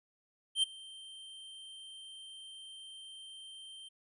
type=tone with ADSR envelope; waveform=square; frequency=3136 Hz; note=G7; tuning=in tune; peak=-25 dBFS; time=0.55-3.89 s; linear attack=80 ms; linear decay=13 ms; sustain=-23 dB; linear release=13 ms; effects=resampled to 24000 Hz